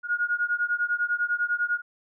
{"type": "beating tone pair", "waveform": "sine", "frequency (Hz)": [1432, 1442], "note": ["F6", "F#6"], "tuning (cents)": [43, -45], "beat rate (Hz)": 10, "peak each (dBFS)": [-26, -27], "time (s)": [0.03, 1.82], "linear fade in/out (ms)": 50, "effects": []}